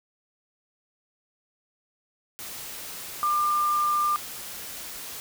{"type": "tone in noise", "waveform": "sine", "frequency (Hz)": 1196, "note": "D6", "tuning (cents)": 31, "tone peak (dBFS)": -21, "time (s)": [3.23, 4.16], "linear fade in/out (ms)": 0, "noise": "white", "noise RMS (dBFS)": -38, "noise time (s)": [2.39, 5.2], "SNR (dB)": 14, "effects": []}